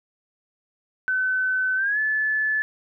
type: tone with pitch glide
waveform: sine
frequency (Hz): 1517 to 1732.5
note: F#6 to A6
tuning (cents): +43 to -27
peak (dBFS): -20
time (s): 1.08-2.62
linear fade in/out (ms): 0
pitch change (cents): +230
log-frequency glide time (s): 1.76-1.99
effects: none